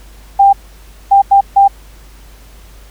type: tone bursts at uneven times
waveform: sine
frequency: 793 Hz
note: G5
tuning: 20 cents sharp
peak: -3 dBFS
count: 4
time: 0.39-0.53 / 1.11-1.22 / 1.31-1.41 / 1.56-1.68 s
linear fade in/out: 10 ms
effects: added 50 Hz sine -36 dBFS peak until 2.9 s + pink hiss -44 dBFS RMS until 2.9 s